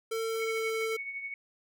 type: tone with pitch glide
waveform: square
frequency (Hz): 450.4 to 445.5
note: A4 to A4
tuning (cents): +40 to +22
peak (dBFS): -31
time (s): 0.11-0.97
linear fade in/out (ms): 10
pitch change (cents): -18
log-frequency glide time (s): 0.23-0.67
type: tone with tremolo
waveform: sine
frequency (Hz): 2221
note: C#7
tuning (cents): +3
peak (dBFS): -33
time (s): 0.4-1.34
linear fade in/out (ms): 2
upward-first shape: triangle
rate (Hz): 12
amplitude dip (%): 60
effects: none